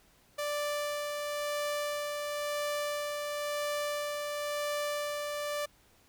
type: tone with tremolo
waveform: sawtooth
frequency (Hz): 587.3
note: D5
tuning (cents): 0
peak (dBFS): -27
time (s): 0.38-5.66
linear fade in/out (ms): 10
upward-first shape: sine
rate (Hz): 0.97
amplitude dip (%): 30
effects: pink hiss -64 dBFS RMS until 6.08 s